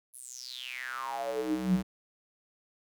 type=tone with high-pass filter sweep; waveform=square; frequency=63.2 Hz; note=B1; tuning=41 cents sharp; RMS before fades=-34 dBFS; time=0.13-1.83 s; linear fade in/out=20 ms; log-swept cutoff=11000 to 140 Hz; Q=9.1; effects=none